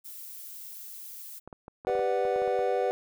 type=noise; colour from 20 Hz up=violet; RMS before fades=-43 dBFS; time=0.04-1.4 s; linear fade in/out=20 ms
type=clicks; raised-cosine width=1 ms; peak=-29 dBFS; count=12; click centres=1.476 / 1.528 / 1.681 / 1.849 / 1.897 / 1.953 / 1.993 / 2.252 / 2.361 / 2.42 / 2.477 / 2.591 s
type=chord; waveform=triangle; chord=G major seventh; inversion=none; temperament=equal; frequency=392 / 493.9 / 587.3 / 740 Hz; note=G4 / B4 / D5 / F#5; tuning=0 / 0 / 0 / 0 cents; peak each=-29 / -26 / -31 / -29 dBFS; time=1.87-2.91 s; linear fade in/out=0 ms
effects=none